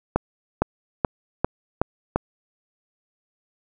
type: accelerating click train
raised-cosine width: 1 ms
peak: -4 dBFS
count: 6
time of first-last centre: 0.16-2.16 s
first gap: 460 ms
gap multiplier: 0.93
effects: none